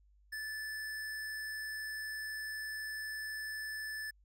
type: tone with hard clipping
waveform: sine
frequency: 1746 Hz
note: A6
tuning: 14 cents flat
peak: -40 dBFS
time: 0.32-4.11 s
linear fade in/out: 10 ms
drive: 18 dB
effects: added 50 Hz sine -63 dBFS peak until 4.24 s